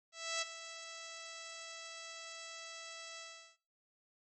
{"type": "tone with ADSR envelope", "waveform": "5% pulse", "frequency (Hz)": 659.3, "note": "E5", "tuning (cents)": 0, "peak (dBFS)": -22, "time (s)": [0.12, 3.57], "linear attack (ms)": 300, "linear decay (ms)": 19, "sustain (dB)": -13, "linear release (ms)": 370, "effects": ["noise-tail reverb RT60 0.4 s tail -20 dB re dry", "MP3 32 kbps"]}